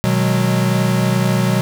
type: chord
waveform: square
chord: G# minor seventh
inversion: first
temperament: equal with one note detuned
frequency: 123.47 / 155.56 / 185 / 207.1 Hz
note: B2 / D#3 / F#3 / G#3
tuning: 0 / 0 / 0 / -5 cents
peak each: -18 / -24 / -18 / -24 dBFS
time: 0.04-1.61 s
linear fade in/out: 0 ms
effects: none